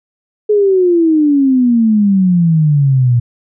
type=exponential sweep; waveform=sine; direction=down; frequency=427 to 117.8 Hz; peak=-7 dBFS; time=0.49-3.2 s; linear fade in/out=10 ms; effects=none